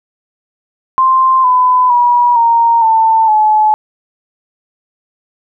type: tone with pitch steps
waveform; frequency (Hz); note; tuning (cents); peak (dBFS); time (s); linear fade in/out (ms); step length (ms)
sine; 1046.5 / 1005.6 / 966.3 / 928.6 / 892.3 / 857.4; C6 / B5 / B5 / A#5 / A5 / A5; 0 / +31 / -38 / -7 / +24 / -45; -6; 0.98-3.74; 0; 460
effects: none